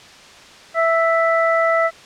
harmonic tone, 660 Hz, E5, 2 cents sharp, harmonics 1 / 2 / 3, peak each -16 / -19 / -21 dBFS, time 0.74-1.91 s, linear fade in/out 50 ms, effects white hiss -42 dBFS RMS until 2.05 s + low-pass 5000 Hz 12 dB/octave

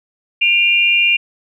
sine tone pair together, 2405 / 2785 Hz, D7 / F7, +41 / -5 cents, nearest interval minor third, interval 254 cents, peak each -13 dBFS, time 0.41-1.17 s, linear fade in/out 10 ms, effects none

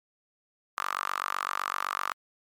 sawtooth tone with high-pass filter, 47.87 Hz, G1, 40 cents flat, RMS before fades -32 dBFS, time 0.77-2.12 s, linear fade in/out 0 ms, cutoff 1200 Hz, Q 6.7, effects MP3 96 kbps

